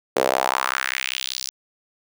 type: tone with high-pass filter sweep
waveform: sawtooth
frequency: 65.1 Hz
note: C2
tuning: 8 cents flat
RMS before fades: -24 dBFS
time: 0.16-1.5 s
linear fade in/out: 5 ms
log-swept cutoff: 460 to 5500 Hz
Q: 2.6
effects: none